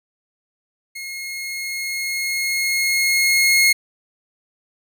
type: tone with level ramp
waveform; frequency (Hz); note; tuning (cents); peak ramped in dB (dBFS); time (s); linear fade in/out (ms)
sawtooth; 2157; C#7; -48; -26 to -8; 0.95-3.73; 10
effects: none